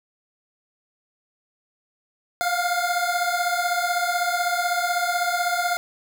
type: beating tone pair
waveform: 25% pulse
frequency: 698.5 / 714.5 Hz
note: F5 / F5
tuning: 0 / +39 cents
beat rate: 16 Hz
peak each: -20 / -21 dBFS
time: 2.41-5.77 s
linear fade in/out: 0 ms
effects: none